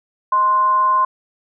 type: tone with frequency modulation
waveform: sine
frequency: 1046.5 Hz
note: C6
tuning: in tune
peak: -12 dBFS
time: 0.32-1.05 s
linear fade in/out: 5 ms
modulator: 422 Hz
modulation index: 0.2
effects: none